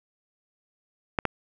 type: clicks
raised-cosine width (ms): 0.5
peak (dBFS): -8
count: 2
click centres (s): 1.188 / 1.253
effects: none